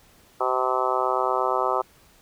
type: harmonic tone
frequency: 128.5 Hz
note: C3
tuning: 31 cents flat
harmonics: 3 / 4 / 5 / 6 / 7 / 8 / 9 / 10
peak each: -29 / -29 / -29 / -29 / -29 / -29 / -29 / -29 dBFS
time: 0.4-1.82 s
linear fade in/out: 10 ms
effects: pink hiss -56 dBFS RMS until 2.21 s